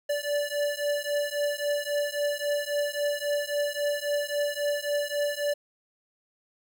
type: beating tone pair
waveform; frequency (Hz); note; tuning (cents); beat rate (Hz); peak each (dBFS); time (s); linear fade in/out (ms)
square; 580 / 583.7; D5 / D5; -22 / -11; 3.7; -30; 0.09-5.54; 10
effects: none

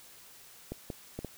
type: clicks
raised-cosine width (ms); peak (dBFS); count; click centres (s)
2; -23; 4; 0.72 / 0.902 / 1.19 / 1.247
effects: white hiss -54 dBFS RMS until 1.37 s

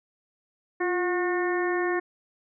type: harmonic tone with a mistuned harmonic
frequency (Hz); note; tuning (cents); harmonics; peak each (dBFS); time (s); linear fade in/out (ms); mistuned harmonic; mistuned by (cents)
362; F#4; -38; 1 / 2 / 3 / 4 / 5 / 6; -25 / -33 / -34 / -38 / -31 / -41; 0.8-2; 10; 1; -54
effects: none

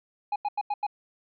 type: tone bursts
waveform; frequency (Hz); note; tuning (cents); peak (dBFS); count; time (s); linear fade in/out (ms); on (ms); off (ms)
triangle; 827; G#5; -8; -23; 5; 0.32-0.867; 5; 39; 88
effects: resampled to 11025 Hz

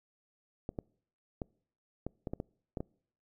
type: clicks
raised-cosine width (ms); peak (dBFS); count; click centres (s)
2; -23; 9; 0.691 / 0.788 / 1.418 / 2.066 / 2.272 / 2.335 / 2.401 / 2.772 / 2.805
effects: noise-tail reverb RT60 0.6 s tail -26 dB re dry

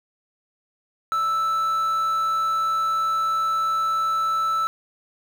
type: tone with quantisation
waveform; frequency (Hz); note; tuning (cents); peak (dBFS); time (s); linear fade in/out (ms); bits
triangle; 1318.5; E6; 0; -18; 1.12-4.67; 0; 7
effects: none

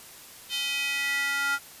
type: tone with high-pass filter sweep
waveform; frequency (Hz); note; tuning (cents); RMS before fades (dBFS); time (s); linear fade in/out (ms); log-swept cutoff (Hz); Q
square; 280; C#4; +18; -28; 0.49-1.59; 50; 3200 to 1400; 4
effects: white hiss -47 dBFS RMS until 1.8 s + resampled to 32000 Hz

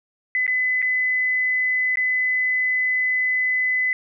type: tone with dropouts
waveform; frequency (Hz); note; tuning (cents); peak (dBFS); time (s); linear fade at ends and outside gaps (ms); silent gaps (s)
sine; 2013; B6; +33; -18; 0.35-3.93; 1; 0.466-0.478 / 0.819-0.825 / 1.957-1.972
effects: none

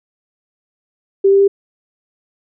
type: tone with pitch steps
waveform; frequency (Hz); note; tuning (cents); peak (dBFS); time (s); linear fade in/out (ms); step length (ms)
sine; 392 / 394.5 / 397; G4 / G4 / G4; 0 / +11 / +22; -7; 1.24-1.48; 10; 80
effects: none

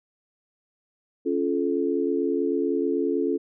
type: chord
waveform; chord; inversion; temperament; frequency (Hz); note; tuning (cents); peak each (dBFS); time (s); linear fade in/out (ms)
sine; Db augmented; none; just; 277.2 / 346.5 / 433.1; Db4 / F4 / A4; 0 / -14 / -27; -26; 1.25-3.38; 20
effects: none

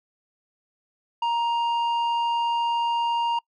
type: tone with low-pass filter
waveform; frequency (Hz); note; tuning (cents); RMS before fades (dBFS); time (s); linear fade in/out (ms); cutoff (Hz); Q
square; 937; A#5; +9; -24; 1.22-3.39; 5; 2300; 1.2
effects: noise-tail reverb RT60 0.1 s tail -26 dB re dry

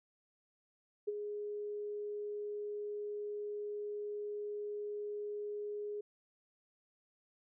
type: tone with ADSR envelope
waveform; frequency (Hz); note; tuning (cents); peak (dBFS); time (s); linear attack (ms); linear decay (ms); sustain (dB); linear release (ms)
sine; 415.3; G#4; 0; -31; 1.07-6.01; 14; 27; -7; 6
effects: none

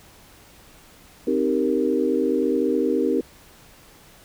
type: chord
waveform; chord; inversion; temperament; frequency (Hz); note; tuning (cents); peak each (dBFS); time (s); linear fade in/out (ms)
sine; C minor seventh; none; equal; 261.6 / 311.1 / 392 / 466.2; C4 / Eb4 / G4 / Bb4; 0 / 0 / 0 / 0; -24; 1.27-3.21; 5
effects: pink hiss -50 dBFS RMS until 4.24 s

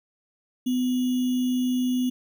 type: tone with sample-and-hold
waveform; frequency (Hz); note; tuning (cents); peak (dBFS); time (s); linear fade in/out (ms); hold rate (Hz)
sine; 251.7; B3; +33; -21; 0.66-2.1; 10; 3150
effects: none

